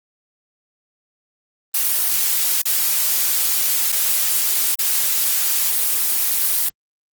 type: noise with dropouts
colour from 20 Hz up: blue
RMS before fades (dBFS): -18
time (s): 1.74-6.69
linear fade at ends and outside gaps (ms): 5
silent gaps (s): 2.619-2.654 / 3.92-3.924 / 4.75-4.789
effects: Opus 24 kbps